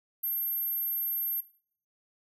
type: tone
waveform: sine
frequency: 12620 Hz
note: G9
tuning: 10 cents sharp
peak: -28 dBFS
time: 0.23-1.41 s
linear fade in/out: 10 ms
effects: noise-tail reverb RT60 0.6 s tail -23 dB re dry